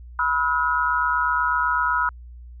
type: tone cluster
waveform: sine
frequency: 984 / 1289 / 1437 Hz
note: B5 / E6 / F6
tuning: -7 / -39 / +49 cents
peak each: -23 dBFS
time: 0.19-2.09 s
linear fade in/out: 2 ms
effects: added 60 Hz sine -38 dBFS peak until 2.6 s